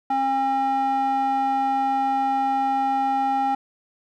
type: tone with band-pass filter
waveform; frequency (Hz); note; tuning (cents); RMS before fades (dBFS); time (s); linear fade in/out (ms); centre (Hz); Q
square; 269.3; C#4; -50; -22; 0.1-3.55; 5; 830; 3.2
effects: none